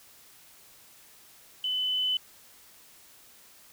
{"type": "tone with level ramp", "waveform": "sine", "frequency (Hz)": 3015, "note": "F#7", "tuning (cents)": 32, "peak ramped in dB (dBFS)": [-27, -24], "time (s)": [1.64, 2.17], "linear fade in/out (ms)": 2, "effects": ["white hiss -55 dBFS RMS until 3.72 s"]}